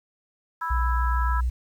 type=harmonic tone; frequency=329.6 Hz; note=E4; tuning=in tune; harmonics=3 / 4 / 5; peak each=-29 / -30 / -34 dBFS; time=0.61-1.41 s; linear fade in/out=10 ms
type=tone with vibrato; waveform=sine; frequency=61 Hz; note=B1; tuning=21 cents flat; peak=-21 dBFS; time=0.7-1.5 s; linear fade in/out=10 ms; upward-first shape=sine; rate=7 Hz; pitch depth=22 cents each way
effects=9-bit